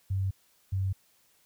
sine tone pair in turn, 96.1 / 95.75 Hz, G2 / G2, -34 / -40 cents, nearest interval unison, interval 6 cents, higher first, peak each -26 dBFS, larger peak neither, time 0.1-0.31 / 0.72-0.93 s, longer neither, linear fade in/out 10 ms, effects white hiss -66 dBFS RMS until 1.45 s

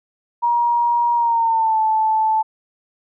sine tone with pitch glide, 949 to 875.3 Hz, A#5 to A5, +31 to -9 cents, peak -14 dBFS, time 0.42-2.43 s, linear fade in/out 20 ms, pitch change -140 cents, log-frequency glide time 1.15-1.79 s, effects none

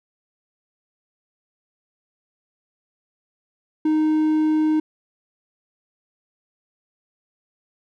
triangle tone, 310.1 Hz, D#4, 6 cents flat, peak -14 dBFS, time 3.85-4.8 s, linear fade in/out 5 ms, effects none

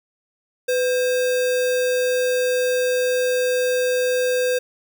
sine tone with sample-and-hold, 501 Hz, B4, 25 cents sharp, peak -17 dBFS, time 0.68-4.59 s, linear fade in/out 10 ms, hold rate 2100 Hz, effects none

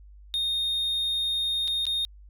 triangle tone with dropouts, 3690 Hz, A#7, 18 cents flat, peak -23 dBFS, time 0.34-2.05 s, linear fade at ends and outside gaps 0 ms, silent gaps 1.676-1.68 / 1.854-1.867 s, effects added 50 Hz sine -46 dBFS peak until 2.29 s

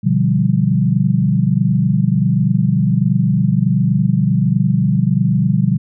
sine chord, G dominant seventh, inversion first, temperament equal, 123.47 / 146.83 / 174.61 / 196 Hz, B2 / D3 / F3 / G3, 0 / 0 / 0 / 0 cents, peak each -17 dBFS, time 0.03-5.78 s, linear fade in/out 20 ms, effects none

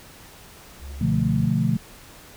triangle tone with vibrato, 69.3 Hz, C#2, in tune, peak -31 dBFS, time 0.79-1.51 s, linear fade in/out 50 ms, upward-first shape square, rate 11 Hz, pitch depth 14 cents each way
sine chord, B half-diminished seventh, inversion none, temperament equal, 123.47 / 146.83 / 174.61 / 220 Hz, B2 / D3 / F3 / A3, 0 / 0 / 0 / 0 cents, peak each -24 dBFS, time 1.01-1.77 s, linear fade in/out 5 ms
effects pink hiss -46 dBFS RMS until 2.36 s

